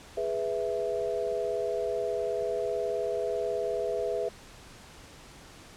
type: chord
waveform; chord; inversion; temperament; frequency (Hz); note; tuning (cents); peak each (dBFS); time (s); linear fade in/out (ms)
sine; E major; first; equal; 415.3 / 493.9 / 659.3; G#4 / B4 / E5; 0 / 0 / 0; -32; 0.17-4.29; 5
effects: pink hiss -50 dBFS RMS until 5.76 s + low-pass 9000 Hz 12 dB/octave